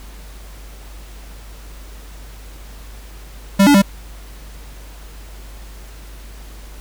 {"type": "tone with pitch steps", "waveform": "square", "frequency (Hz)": [197.2, 287.4, 197.5], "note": ["G3", "D4", "G3"], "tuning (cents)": [11, -37, 13], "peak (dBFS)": -8, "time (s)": [3.59, 3.821], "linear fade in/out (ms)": 10, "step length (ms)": 77, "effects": ["added 50 Hz sine -34 dBFS peak until 6.8 s", "pink hiss -43 dBFS RMS until 6.8 s"]}